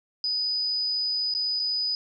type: tone with dropouts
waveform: sine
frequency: 4978 Hz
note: D#8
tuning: in tune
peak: -24 dBFS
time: 0.24-1.95 s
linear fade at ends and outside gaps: 1 ms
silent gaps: 1.339-1.349 / 1.594-1.598 s
effects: none